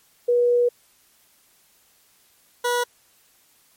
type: tone pair in turn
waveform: sine / 20% pulse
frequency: 484 / 486.1 Hz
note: B4 / B4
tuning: -35 / -28 cents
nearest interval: unison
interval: 7 cents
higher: second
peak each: -15 dBFS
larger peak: neither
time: 0.28-0.69 / 2.64-2.84 s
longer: first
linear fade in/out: 10 ms
effects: white hiss -59 dBFS RMS until 3.76 s + MP3 64 kbps